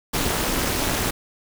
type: noise with amplitude modulation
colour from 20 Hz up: pink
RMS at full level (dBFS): -19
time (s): 0.13-1.11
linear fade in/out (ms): 10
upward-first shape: sine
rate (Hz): 293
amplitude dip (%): 100
effects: none